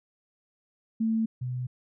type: tone pair in turn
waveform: sine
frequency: 223.2 / 125.49 Hz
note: A3 / B2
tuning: +25 / +28 cents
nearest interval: minor seventh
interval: 997 cents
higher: first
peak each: -23 / -29 dBFS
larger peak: first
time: 1-1.26 / 1.41-1.67 s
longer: neither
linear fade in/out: 10 ms
effects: none